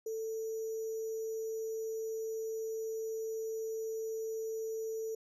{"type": "tone with sample-and-hold", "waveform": "sine", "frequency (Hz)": 444, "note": "A4", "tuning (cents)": 16, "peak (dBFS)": -35, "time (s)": [0.06, 5.15], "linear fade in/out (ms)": 5, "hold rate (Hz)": 6300, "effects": ["resampled to 32000 Hz"]}